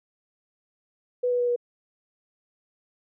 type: tone with pitch steps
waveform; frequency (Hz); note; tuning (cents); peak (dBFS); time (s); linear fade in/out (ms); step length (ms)
sine; 493.9 / 490.2 / 486.5 / 482.9; B4 / B4 / B4 / B4; 0 / -13 / -26 / -39; -21; 1.23-1.562; 10; 83
effects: none